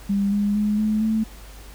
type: tone with pitch steps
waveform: sine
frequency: 199.6 / 204.5 / 209.5 / 214.7 / 219.9 Hz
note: G3 / G#3 / G#3 / A3 / A3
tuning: +32 / -26 / +15 / -42 / -1 cents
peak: -18 dBFS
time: 0.09-1.24 s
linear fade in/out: 10 ms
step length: 230 ms
effects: added 50 Hz sine -40 dBFS peak until 1.74 s + pink hiss -46 dBFS RMS until 1.74 s